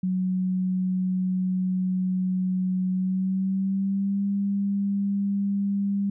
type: tone with pitch glide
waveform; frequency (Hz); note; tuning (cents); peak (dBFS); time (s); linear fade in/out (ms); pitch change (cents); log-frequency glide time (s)
sine; 185 to 199.43; F#3 to G3; 0 to +30; -22; 0.03-6.1; 5; +130; 2.91-4.24
effects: none